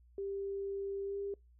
sine tone with pitch glide, 395 to 399.8 Hz, G4 to G4, +13 to +34 cents, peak -36 dBFS, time 0.18-1.34 s, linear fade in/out 2 ms, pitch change +21 cents, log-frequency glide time 1.04-1.18 s, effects noise-tail reverb RT60 0.2 s tail -25 dB re dry + added 60 Hz sine -60 dBFS peak until 1.59 s

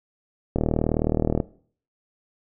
click train, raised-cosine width 2 ms, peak -8 dBFS, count 34, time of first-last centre 0.56-1.402 s, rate 39.2 Hz, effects noise-tail reverb RT60 0.5 s tail -18 dB re dry

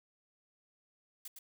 blue noise with echo, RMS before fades -45 dBFS, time 1.25-1.28 s, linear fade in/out 5 ms, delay 110 ms, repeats 1, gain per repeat -5 dB, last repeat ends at 1.39 s, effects none

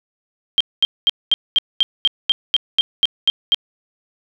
sine tone bursts, 3182 Hz, G7, 25 cents sharp, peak -10 dBFS, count 13, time 0.58-3.545 s, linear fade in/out 0 ms, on 25 ms, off 220 ms, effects none

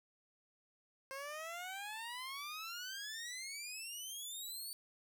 15% pulse exponential sweep, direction up, 530 to 4562 Hz, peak -37 dBFS, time 1.11-4.73 s, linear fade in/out 0 ms, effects none

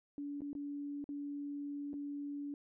sine tone with dropouts, 286.8 Hz, D4, 41 cents flat, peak -39 dBFS, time 0.18-2.54 s, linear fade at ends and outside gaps 1 ms, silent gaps 0.407-0.418 / 0.531-0.551 / 1.042-1.09 / 1.932-1.939 s, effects none

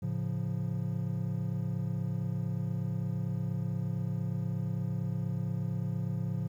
triangle chord, A augmented, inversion none, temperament equal, 110 / 138.59 / 174.61 Hz, A2 / C#3 / E#3, 0 / 0 / 0 cents, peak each -33 dBFS, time 0.02-6.48 s, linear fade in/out 10 ms, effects 11-bit

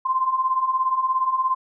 sine beating tone pair, 1029 / 1046 Hz, C6 / C6, -29 / -1 cents, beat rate 17 Hz, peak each -25 / -20 dBFS, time 0.05-1.55 s, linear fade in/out 10 ms, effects none

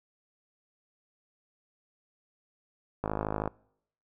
click train, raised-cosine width 1 ms, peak -16 dBFS, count 24, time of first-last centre 3.04-3.476 s, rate 52.7 Hz, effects noise-tail reverb RT60 0.7 s tail -25 dB re dry

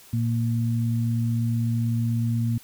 sine tone pair together, 116.05 / 232.1 Hz, A#2 / A#3, -7 / -7 cents, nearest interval octave, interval 1200 cents, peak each -22 / -27 dBFS, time 0.13-2.58 s, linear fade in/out 5 ms, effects white hiss -50 dBFS RMS until 2.63 s

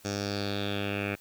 10% pulse tone with low-pass filter sweep, 100.9 Hz, G#2, 49 cents flat, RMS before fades -32 dBFS, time 0.04-1.16 s, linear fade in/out 20 ms, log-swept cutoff 6200 to 2300 Hz, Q 4.4, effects white hiss -57 dBFS RMS until 1.2 s

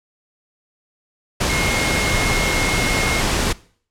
sine tone in noise, 2152 Hz, C7, 48 cents sharp, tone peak -23 dBFS, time 1.49-3.21 s, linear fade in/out 10 ms, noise pink, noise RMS -19 dBFS, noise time 1.4-3.53 s, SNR -7 dB, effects noise-tail reverb RT60 0.5 s tail -21 dB re dry + low-pass 9000 Hz 12 dB/octave

